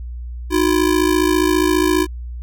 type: ring-modulated tone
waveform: square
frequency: 336.5 Hz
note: E4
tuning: 36 cents sharp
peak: -11 dBFS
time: 0.5-2.07 s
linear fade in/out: 50 ms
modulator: 27.4 Hz
effects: added 60 Hz sine -26 dBFS peak until 2.42 s